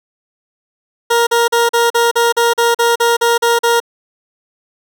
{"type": "tone bursts", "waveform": "20% pulse", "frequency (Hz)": 469.2, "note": "A#4", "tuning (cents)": 11, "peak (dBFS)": -5, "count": 13, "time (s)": [1.1, 3.802], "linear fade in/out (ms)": 10, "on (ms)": 170, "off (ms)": 41, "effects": []}